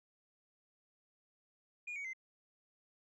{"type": "tone with pitch steps", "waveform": "sine", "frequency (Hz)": [2436, 2247, 2072], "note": ["D#7", "C#7", "C7"], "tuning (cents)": [-37, 23, -17], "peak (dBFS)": -38, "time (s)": [1.87, 2.134], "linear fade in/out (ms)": 10, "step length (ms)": 88, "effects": ["tanh soft clip ceiling -39 dBFS"]}